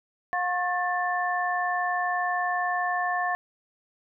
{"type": "tone cluster", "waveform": "sine", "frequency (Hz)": [716, 1084, 1769], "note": ["F5", "C#6", "A6"], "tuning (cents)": [43, -39, 9], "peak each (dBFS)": [-27, -30, -29], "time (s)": [0.33, 3.35], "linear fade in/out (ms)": 0, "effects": []}